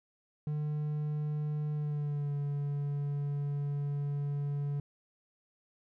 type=tone with pitch glide; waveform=triangle; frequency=150 to 143.39 Hz; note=D3 to D3; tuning=+37 to -41 cents; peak=-29 dBFS; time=0.47-4.8 s; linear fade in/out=2 ms; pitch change=-78 cents; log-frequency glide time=1.74-2.34 s; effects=none